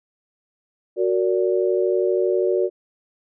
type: chord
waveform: sine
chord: Gb augmented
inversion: none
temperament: just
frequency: 370 / 462.5 / 578.1 Hz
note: Gb4 / Bb4 / D5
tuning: 0 / -14 / -27 cents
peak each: -19 / -23 / -24 dBFS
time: 0.96-2.7 s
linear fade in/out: 50 ms
effects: none